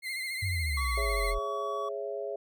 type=tone with vibrato; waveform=35% pulse; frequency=2093 Hz; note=C7; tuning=in tune; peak=-31 dBFS; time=0.02-1.35 s; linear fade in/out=50 ms; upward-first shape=triangle; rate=14 Hz; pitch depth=65 cents each way
type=exponential sweep; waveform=sine; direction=down; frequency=100 to 39 Hz; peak=-29 dBFS; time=0.42-1.39 s; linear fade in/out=10 ms
type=tone; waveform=triangle; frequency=1130 Hz; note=C#6; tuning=33 cents sharp; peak=-32 dBFS; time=0.77-1.89 s; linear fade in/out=5 ms
type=chord; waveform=sine; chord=C# minor; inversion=second; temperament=equal with one note detuned; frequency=415.3 / 554.4 / 663.5 Hz; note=G#4 / C#5 / E5; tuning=0 / 0 / +11 cents; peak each=-36 / -37 / -38 dBFS; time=0.97-2.36 s; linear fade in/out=5 ms
effects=none